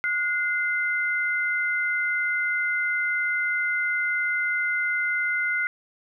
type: tone pair together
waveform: sine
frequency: 1449 / 2072 Hz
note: F#6 / C7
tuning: -37 / -17 cents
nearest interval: tritone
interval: 620 cents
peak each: -25 dBFS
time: 0.04-5.67 s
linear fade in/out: 0 ms
effects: none